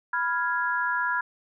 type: chord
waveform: sine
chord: F diminished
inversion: second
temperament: equal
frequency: 987.8 / 1396.9 / 1661.2 Hz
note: Cb6 / F6 / Ab6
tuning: 0 / 0 / 0 cents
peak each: -28 dBFS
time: 0.13-1.21 s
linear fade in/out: 5 ms
effects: none